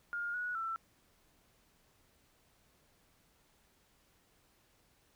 sine tone with pitch steps, 1415 / 1463 / 1336 Hz, F6 / F#6 / E6, +22 / -20 / +23 cents, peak -35 dBFS, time 0.13-0.76 s, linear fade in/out 0 ms, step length 210 ms, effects pink hiss -70 dBFS RMS until 5.15 s

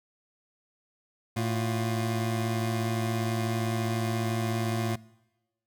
25% pulse tone pair together, 111.9 / 352.8 Hz, A2 / F4, +30 / +18 cents, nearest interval octave + minor sixth, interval 1988 cents, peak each -24 / -30 dBFS, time 1.36-4.96 s, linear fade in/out 10 ms, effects noise-tail reverb RT60 1.0 s tail -22 dB re dry

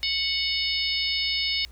harmonic tone, 737 Hz, F#5, 7 cents flat, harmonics 3 / 4 / 5 / 6 / 7, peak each -30 / -30 / -30 / -30 / -30 dBFS, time 0.03-1.65 s, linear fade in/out 0 ms, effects added 60 Hz sine -45 dBFS peak until 1.71 s + pink hiss -57 dBFS RMS until 1.71 s

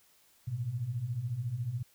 sine beating tone pair, 110 / 124 Hz, A2 / B2, 0 / +7 cents, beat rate 14 Hz, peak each -38 / -33 dBFS, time 0.47-1.83 s, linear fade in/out 10 ms, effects white hiss -65 dBFS RMS until 1.94 s

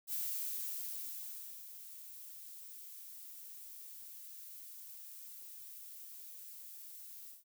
violet noise with ADSR envelope, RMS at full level -38 dBFS, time 0.07-7.44 s, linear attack 52 ms, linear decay 1500 ms, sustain -13 dB, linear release 150 ms, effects none

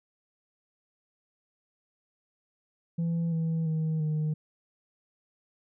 sine tone with pitch steps, 167.5 / 162.83 / 158.28 / 153.86 Hz, E3 / E3 / D#3 / D#3, +28 / -21 / +30 / -19 cents, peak -23 dBFS, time 2.98-4.34 s, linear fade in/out 10 ms, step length 340 ms, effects tanh soft clip ceiling -25 dBFS

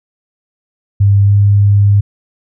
sine tone with pitch glide, 100.1 to 101.32 Hz, G2 to G#2, +37 to -42 cents, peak -5 dBFS, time 1-2.01 s, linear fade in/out 10 ms, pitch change +21 cents, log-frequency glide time 1.25-1.31 s, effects none

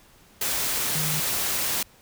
sine tone in noise, 154 Hz, D#3, 17 cents flat, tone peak -29 dBFS, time 0.95-1.2 s, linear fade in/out 5 ms, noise white, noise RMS -26 dBFS, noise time 0.41-1.83 s, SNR -6 dB, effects pink hiss -55 dBFS RMS until 2.01 s

